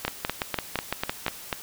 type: two click trains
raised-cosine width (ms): 0.3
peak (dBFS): -9 / -9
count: 8 / 7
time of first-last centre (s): 0.08-1.264 / 0.05-1.528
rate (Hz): 5.91 / 4.06
effects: white hiss -42 dBFS RMS until 1.62 s